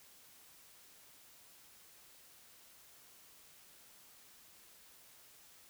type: silence
effects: white hiss -61 dBFS RMS until 5.69 s